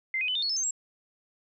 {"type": "tone with pitch steps", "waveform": "sine", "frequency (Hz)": [2081, 2503, 3012, 3623, 4359, 5244, 6308, 7589], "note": ["C7", "D#7", "F#7", "A7", "C#8", "E8", "G8", "A#8"], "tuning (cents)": [-10, 10, 30, 50, -30, -10, 10, 30], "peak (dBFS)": -26, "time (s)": [0.14, 0.708], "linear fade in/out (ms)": 2, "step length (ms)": 71, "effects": []}